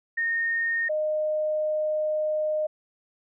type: tone pair in turn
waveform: sine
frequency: 1841 / 614.4 Hz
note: A#6 / D#5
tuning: -22 / -22 cents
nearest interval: octave + perfect fifth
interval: 1900 cents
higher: first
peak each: -23 dBFS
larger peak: neither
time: 0.17-0.89 / 0.89-2.67 s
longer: second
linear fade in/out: 10 ms
effects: none